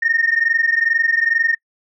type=tone pair together; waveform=sine; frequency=1825.7 / 1848 Hz; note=A#6 / A#6; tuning=-37 / -16 cents; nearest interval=unison; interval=21 cents; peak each=-16 dBFS; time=0.02-1.55 s; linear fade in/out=10 ms; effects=noise-tail reverb RT60 0.1 s tail -26 dB re dry + tanh soft clip ceiling -7 dBFS